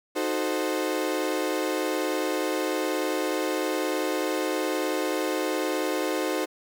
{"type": "chord", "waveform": "35% pulse", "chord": "D# diminished seventh", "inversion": "none", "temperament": "equal", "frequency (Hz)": [311.1, 370, 440, 523.3], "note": ["D#4", "F#4", "A4", "C5"], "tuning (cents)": [0, 0, 0, 0], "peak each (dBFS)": [-28, -29, -31, -29], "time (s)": [0.15, 6.46], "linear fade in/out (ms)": 20, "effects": []}